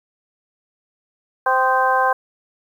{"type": "harmonic tone with a mistuned harmonic", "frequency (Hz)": 260, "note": "C4", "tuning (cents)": -11, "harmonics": [2, 3, 4, 5, 6], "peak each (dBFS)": [-22, -19, -18, -29, -21], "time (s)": [1.46, 2.13], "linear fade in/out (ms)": 5, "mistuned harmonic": 5, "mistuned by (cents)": -72, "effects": ["8-bit"]}